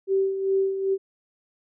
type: tone with tremolo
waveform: sine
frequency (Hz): 387.1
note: G4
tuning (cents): -22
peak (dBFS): -18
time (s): 0.07-0.98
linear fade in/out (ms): 50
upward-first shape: sine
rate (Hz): 2.5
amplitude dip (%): 60
effects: none